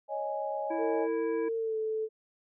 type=chord; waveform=sine; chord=C# suspended second; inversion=none; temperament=equal; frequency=554.4 / 622.3 / 830.6 Hz; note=C#5 / D#5 / G#5; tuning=0 / 0 / 0 cents; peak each=-36 / -35 / -35 dBFS; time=0.08-1.08 s; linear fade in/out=50 ms
type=harmonic tone; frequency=329.6 Hz; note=E4; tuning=in tune; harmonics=1 / 3 / 5 / 7; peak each=-33 / -43 / -47 / -50 dBFS; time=0.7-1.49 s; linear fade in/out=10 ms
type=tone with pitch glide; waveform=sine; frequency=453.9 to 437.9 Hz; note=A#4 to A4; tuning=-46 to -8 cents; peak=-29 dBFS; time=0.77-2.09 s; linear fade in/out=50 ms; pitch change=-62 cents; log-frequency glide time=1.57-1.77 s
effects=none